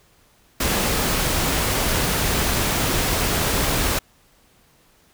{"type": "noise", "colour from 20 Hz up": "pink", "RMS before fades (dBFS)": -21, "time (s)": [0.6, 3.99], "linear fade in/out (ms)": 5, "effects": ["pink hiss -57 dBFS RMS until 5.13 s"]}